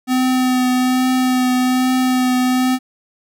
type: tone with vibrato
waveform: square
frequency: 254.4 Hz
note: C4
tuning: 48 cents flat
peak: -14 dBFS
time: 0.07-2.79 s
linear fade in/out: 50 ms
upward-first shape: triangle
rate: 1.2 Hz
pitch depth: 17 cents each way
effects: none